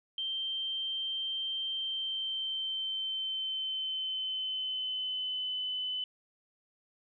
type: tone with pitch glide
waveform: sine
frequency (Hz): 3140 to 3017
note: G7 to F#7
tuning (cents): +2 to +33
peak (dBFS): -32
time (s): 0.18-6.04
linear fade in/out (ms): 2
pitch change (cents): -69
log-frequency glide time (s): 1.7-5.58
effects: none